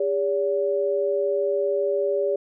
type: tone pair together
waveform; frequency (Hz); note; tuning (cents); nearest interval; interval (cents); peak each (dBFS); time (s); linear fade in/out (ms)
sine; 403.8 / 571; G#4 / D5; -49 / -49; tritone; 600; -23; 0-2.36; 5
effects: none